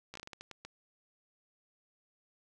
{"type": "slowing click train", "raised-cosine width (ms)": 0.2, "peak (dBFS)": -28, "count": 10, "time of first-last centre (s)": [0.14, 0.65], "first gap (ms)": 14, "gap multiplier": 1.33, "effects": []}